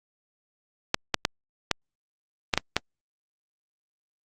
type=clicks; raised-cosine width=0.2 ms; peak=-3 dBFS; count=7; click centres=0.944 / 1.143 / 1.251 / 1.713 / 2.538 / 2.576 / 2.766 s; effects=Opus 48 kbps